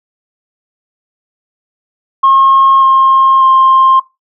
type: tone with pitch steps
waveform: sine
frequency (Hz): 1078 / 1067.5 / 1057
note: C#6 / C6 / C6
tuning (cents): -49 / +34 / +17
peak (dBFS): -3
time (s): 2.23-4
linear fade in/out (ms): 10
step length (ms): 590
effects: noise-tail reverb RT60 0.2 s tail -17 dB re dry + tanh soft clip ceiling 0 dBFS